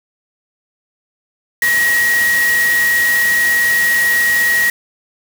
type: tone in noise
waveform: sine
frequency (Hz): 1900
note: A#6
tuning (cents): +33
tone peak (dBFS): -11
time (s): 1.62-4.7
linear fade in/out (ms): 2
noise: white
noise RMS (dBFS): -22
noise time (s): 1.62-4.7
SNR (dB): +8
effects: none